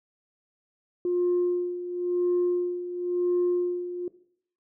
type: tone with tremolo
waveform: sine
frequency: 354.8 Hz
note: F4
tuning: 27 cents sharp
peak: -19 dBFS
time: 1.05-4.08 s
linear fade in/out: 2 ms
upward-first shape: sine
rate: 0.96 Hz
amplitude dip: 75%
effects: noise-tail reverb RT60 0.6 s tail -17 dB re dry + tanh soft clip ceiling -18 dBFS